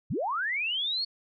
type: linear sweep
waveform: sine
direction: up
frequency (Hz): 76.8 to 4435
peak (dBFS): -27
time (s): 0.1-1.05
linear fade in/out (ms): 10
effects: none